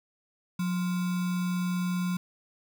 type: tone with sample-and-hold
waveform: sine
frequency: 180 Hz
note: F#3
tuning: 47 cents flat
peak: -26 dBFS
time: 0.59-2.17 s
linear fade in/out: 5 ms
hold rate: 1225 Hz
effects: none